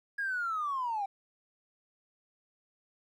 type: linear sweep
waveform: triangle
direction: down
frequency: 1659 to 769 Hz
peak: -27 dBFS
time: 0.18-1.06 s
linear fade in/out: 10 ms
effects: tanh soft clip ceiling -28 dBFS